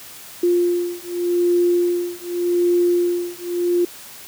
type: beating tone pair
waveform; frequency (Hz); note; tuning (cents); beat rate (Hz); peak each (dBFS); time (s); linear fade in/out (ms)
sine; 350.2 / 351.05; F4 / F4; +5 / +9; 0.85; -19; 0.43-3.85; 5
effects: white hiss -39 dBFS RMS until 4.27 s + high-pass 60 Hz 12 dB/octave